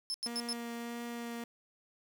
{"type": "tone bursts", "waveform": "35% pulse", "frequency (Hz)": 5250, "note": "E8", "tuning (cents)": -8, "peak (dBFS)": -31, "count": 4, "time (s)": [0.1, 0.529], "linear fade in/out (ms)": 0, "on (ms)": 42, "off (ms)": 87}
{"type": "tone with vibrato", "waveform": "sawtooth", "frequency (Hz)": 235.9, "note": "A#3", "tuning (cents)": 21, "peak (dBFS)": -35, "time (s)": [0.26, 1.44], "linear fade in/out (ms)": 2, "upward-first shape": "triangle", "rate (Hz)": 1.6, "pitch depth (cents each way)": 11}
{"effects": ["9-bit"]}